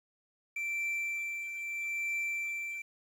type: tone with tremolo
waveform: triangle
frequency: 2343 Hz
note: D7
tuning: 5 cents flat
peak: -29 dBFS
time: 0.56-2.82 s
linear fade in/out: 5 ms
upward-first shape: triangle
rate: 0.78 Hz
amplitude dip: 55%
effects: 10-bit